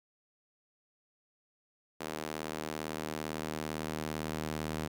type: tone with high-pass filter sweep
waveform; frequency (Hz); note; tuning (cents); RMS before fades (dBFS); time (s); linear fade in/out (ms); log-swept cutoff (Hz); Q
sawtooth; 77.78; D#2; 0; -38; 2-4.88; 10; 340 to 160; 0.78
effects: none